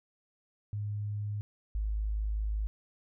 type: tone pair in turn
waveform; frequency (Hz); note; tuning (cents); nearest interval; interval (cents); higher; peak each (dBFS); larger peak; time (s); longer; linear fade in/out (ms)
sine; 103.83 / 52.67; G#2 / G#1; 0 / +25; octave; 1175; first; -32 / -29; second; 0.73-1.41 / 1.75-2.67; second; 0
effects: none

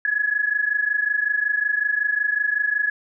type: tone pair together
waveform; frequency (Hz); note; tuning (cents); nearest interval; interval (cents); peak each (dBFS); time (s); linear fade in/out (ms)
sine; 1678.6 / 1704; G#6 / G#6; +18 / +44; unison; 26; -21 / -23; 0.05-2.9; 2
effects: none

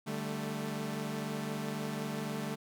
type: chord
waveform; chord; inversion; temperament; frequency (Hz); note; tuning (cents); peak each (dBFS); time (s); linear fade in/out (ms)
sawtooth; D suspended fourth; none; equal with one note detuned; 148.62 / 196 / 220; D3 / G3 / A3; +21 / 0 / 0; -36 / -37 / -34; 0.06-2.56; 20
effects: none

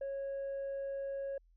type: tone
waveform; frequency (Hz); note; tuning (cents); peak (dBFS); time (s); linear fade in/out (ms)
sine; 550; C#5; -14; -34; 0.01-1.38; 5
effects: tanh soft clip ceiling -35 dBFS + added 42 Hz sine -63 dBFS peak until 1.56 s

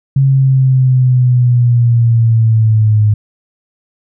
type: linear sweep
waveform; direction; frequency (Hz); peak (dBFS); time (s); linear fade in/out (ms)
sine; down; 136.7 to 105.2; -6; 0.16-3.14; 5
effects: none

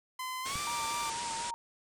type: tone with pitch glide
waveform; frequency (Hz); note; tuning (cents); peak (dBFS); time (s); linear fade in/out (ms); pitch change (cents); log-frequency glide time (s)
sawtooth; 1025 to 1177.4; C6 to D6; -36 to +4; -32; 0.19-1.1; 5; +240; 0.42-0.59
type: low-pass noise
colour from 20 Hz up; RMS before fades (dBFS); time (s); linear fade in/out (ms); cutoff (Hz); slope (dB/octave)
white; -40; 0.45-1.51; 10; 9500; 96
type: click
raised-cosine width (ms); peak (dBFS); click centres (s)
5; -29; 0.556
type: tone with vibrato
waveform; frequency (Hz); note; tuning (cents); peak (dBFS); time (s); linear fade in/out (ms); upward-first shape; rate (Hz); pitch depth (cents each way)
sine; 929; A#5; -6; -36; 0.67-1.54; 0; sine; 4.1; 40
effects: none

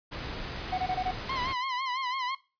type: noise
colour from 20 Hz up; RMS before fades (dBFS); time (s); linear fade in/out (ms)
pink; -37; 0.11-1.54; 20
type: tone bursts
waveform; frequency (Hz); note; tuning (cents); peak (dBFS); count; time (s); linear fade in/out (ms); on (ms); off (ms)
triangle; 740; F#5; 0; -24; 5; 0.72-1.114; 10; 62; 21
type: tone with vibrato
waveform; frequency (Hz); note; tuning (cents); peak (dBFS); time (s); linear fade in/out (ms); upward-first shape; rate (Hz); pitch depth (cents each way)
sawtooth; 1029; C6; -29; -26; 1.29-2.35; 5; sine; 6; 84
effects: noise-tail reverb RT60 0.3 s tail -18 dB re dry + resampled to 11025 Hz

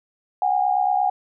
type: tone pair together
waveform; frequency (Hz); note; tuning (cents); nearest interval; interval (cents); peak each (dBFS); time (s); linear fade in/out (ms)
sine; 740.4 / 809; F#5 / G#5; +1 / -46; major second; 153; -20; 0.42-1.1; 2
effects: none

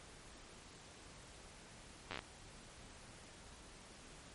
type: slowing click train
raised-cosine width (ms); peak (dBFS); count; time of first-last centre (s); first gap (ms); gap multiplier
0.3; -26; 7; 2.11-2.191; 10; 1.12
effects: pink hiss -57 dBFS RMS until 4.34 s + MP3 48 kbps

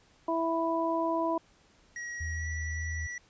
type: harmonic tone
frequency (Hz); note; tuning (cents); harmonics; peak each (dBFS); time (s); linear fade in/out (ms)
329.6; E4; 0; 1 / 2 / 3; -31 / -31 / -31; 0.28-1.38; 5
type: tone with pitch glide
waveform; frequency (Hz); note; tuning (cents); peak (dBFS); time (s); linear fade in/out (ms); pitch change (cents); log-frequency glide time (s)
square; 1906 to 1948.3; A#6 to B6; +38 to -24; -37; 1.96-3.18; 2; +38; 2.33-2.47
type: tone with vibrato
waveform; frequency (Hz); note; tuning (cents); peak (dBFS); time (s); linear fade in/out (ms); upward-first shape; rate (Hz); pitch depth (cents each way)
sine; 80.3; E2; -45; -33; 2.2-3.07; 10; sine; 1.8; 17
effects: pink hiss -63 dBFS RMS until 3.29 s + resampled to 16000 Hz

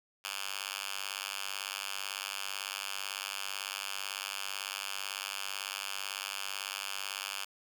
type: tone with high-pass filter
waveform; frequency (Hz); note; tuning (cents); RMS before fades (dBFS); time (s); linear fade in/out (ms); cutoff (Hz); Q
5% pulse; 98; G2; 0; -39; 0.24-7.45; 10; 2100; 1.1
effects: none

